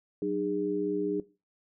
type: tone cluster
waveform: sine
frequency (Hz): 186.9 / 303.5 / 408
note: F#3 / D#4 / G#4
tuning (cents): +18 / -43 / -31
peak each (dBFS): -36 / -31 / -31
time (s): 0.22-1.2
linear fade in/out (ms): 2
effects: noise-tail reverb RT60 0.3 s tail -19 dB re dry